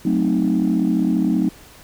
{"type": "chord", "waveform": "sine", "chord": "F# diminished seventh", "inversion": "none", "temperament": "equal with one note detuned", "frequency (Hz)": [185, 220, 260.1, 311.1], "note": ["F#3", "A3", "C4", "Eb4"], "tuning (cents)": [0, 0, -10, 0], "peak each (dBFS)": -20, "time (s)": [0.05, 1.49], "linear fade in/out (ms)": 5, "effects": ["tanh soft clip ceiling -9 dBFS", "pink hiss -45 dBFS RMS until 1.83 s"]}